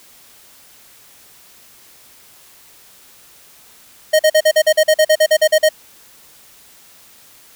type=tone bursts; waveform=square; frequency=622.3 Hz; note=D#5; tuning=in tune; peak=-9 dBFS; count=15; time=4.13-5.691 s; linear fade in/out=10 ms; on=63 ms; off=44 ms; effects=white hiss -46 dBFS RMS until 7.55 s